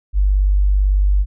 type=tone; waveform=sine; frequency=49 Hz; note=G1; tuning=in tune; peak=-11 dBFS; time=0.13-1.26 s; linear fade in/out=50 ms; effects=none